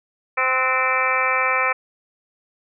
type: harmonic tone with a mistuned harmonic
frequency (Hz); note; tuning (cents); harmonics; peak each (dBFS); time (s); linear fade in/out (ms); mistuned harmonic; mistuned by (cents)
259.2; C4; -16; 2 / 3 / 4 / 5 / 6 / 7 / 8 / 9 / 10; -27 / -29 / -25 / -23 / -32 / -25 / -30 / -22 / -33; 0.37-1.73; 10; 6; -68
effects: none